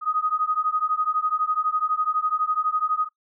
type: beating tone pair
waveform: sine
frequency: 1244.5 / 1256.5 Hz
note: D#6 / D#6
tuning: 0 / +17 cents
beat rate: 12 Hz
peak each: -24 / -24 dBFS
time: 0.01-3.09 s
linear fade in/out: 50 ms
effects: noise-tail reverb RT60 0.1 s tail -20 dB re dry